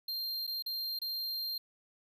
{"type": "tone with dropouts", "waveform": "square", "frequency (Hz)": 4186, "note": "C8", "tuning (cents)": 0, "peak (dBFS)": -35, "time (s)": [0.08, 1.58], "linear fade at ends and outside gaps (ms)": 5, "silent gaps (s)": [[0.468, 0.475], [0.624, 0.661], [0.99, 1.016]], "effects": []}